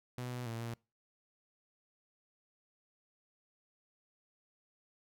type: tone with pitch steps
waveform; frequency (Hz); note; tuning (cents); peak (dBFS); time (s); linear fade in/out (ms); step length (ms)
sawtooth; 124.2 / 123.4 / 114.8 / 116.9; B2 / B2 / A#2 / A#2; +10 / -1 / -26 / +5; -35; 0.18-0.74; 0; 140
effects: noise-tail reverb RT60 0.3 s tail -25 dB re dry